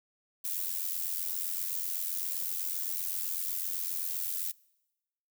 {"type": "noise with amplitude modulation", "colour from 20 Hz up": "violet", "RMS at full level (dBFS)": -31, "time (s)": [0.44, 4.52], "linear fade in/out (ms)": 10, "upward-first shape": "sine", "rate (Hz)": 87.8, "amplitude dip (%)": 70, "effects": ["noise-tail reverb RT60 1.0 s tail -25 dB re dry"]}